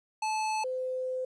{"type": "tone pair in turn", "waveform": ["square", "sine"], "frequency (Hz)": [868, 512.8], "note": ["A5", "C5"], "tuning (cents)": [-24, -35], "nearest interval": "major sixth", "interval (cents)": 911, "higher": "first", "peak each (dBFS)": [-29, -30], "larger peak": "first", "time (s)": [[0.22, 0.64], [0.64, 1.25]], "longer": "second", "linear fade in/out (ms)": 5, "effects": ["resampled to 22050 Hz", "11-bit"]}